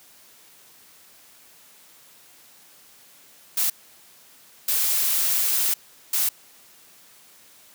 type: noise bursts at uneven times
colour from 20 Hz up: blue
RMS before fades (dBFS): -22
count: 3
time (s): 3.57-3.7 / 4.68-5.74 / 6.13-6.29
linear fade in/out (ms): 5
effects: white hiss -52 dBFS RMS until 7.74 s + high-pass 100 Hz 12 dB/octave